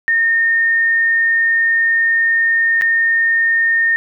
sine tone with dropouts, 1830 Hz, A#6, 32 cents flat, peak -11 dBFS, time 0.08-3.96 s, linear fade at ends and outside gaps 0 ms, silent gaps 2.812-2.82 s, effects none

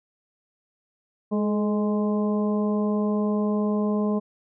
harmonic tone with a mistuned harmonic, 208.2 Hz, G#3, 5 cents sharp, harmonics 1 / 2 / 3 / 4 / 5, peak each -22 / -28 / -32 / -40 / -36 dBFS, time 1.31-4.2 s, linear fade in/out 20 ms, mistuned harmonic 2, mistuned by +36 cents, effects none

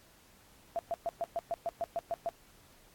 sine tone bursts, 679 Hz, F5, 49 cents flat, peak -30 dBFS, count 11, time 0.76-2.29 s, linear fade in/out 0 ms, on 30 ms, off 120 ms, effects pink hiss -61 dBFS RMS until 2.94 s + AAC 64 kbps

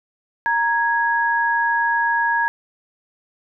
sine tone pair together, 932 / 1659.3 Hz, A#5 / G#6, -1 / -2 cents, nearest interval minor seventh, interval 999 cents, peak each -19 dBFS, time 0.46-2.48 s, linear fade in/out 0 ms, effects none

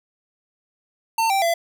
square tone with pitch steps, 902 / 780.7 / 675.7 Hz, A5 / G5 / E5, +43 / -7 / +43 cents, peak -18 dBFS, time 1.18-1.54 s, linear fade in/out 5 ms, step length 120 ms, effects none

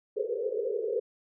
white band-pass noise, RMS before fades -31 dBFS, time 0.16-1 s, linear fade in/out 10 ms, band 400 to 510 Hz, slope 96 dB/octave, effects none

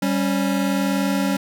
square tone cluster, 195.1 / 277.2 / 544 Hz, G3 / C#4 / C#5, -8 / 0 / -33 cents, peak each -22 / -23 / -31 dBFS, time 0.02-1.37 s, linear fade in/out 5 ms, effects none

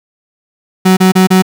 35% pulse tone bursts, 186.7 Hz, F#3, 16 cents sharp, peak -3 dBFS, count 4, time 0.85-1.423 s, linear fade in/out 10 ms, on 120 ms, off 31 ms, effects none

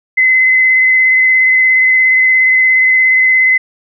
sine tone with vibrato, 2042 Hz, C7, 43 cents flat, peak -6 dBFS, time 0.17-3.58 s, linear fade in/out 10 ms, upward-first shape square, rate 17 Hz, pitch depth 10 cents each way, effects none

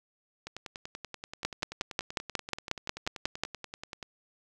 two click trains, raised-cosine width 0.2 ms, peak -11 / -22 dBFS, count 12 / 38, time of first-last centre 1.45-3.436 / 0.47-4.028 s, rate 5.54 / 10.4 Hz, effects none

